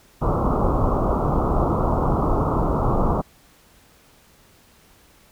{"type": "low-pass noise", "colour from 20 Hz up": "pink", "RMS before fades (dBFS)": -20, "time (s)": [0.21, 3.22], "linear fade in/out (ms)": 20, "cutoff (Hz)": 1300, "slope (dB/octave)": 96, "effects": ["pink hiss -54 dBFS RMS until 5.31 s"]}